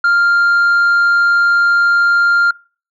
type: tone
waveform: sine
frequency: 1396.9 Hz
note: F6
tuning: in tune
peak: -6 dBFS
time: 0.04-2.51 s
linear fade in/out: 5 ms
effects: noise-tail reverb RT60 0.4 s tail -26 dB re dry + tanh soft clip ceiling -8 dBFS